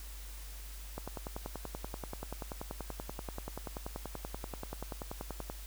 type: click train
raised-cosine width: 1 ms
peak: -25 dBFS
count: 48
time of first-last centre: 0.98-5.499 s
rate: 10.4 Hz
effects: added 50 Hz sine -44 dBFS peak until 5.66 s + white hiss -52 dBFS RMS until 5.66 s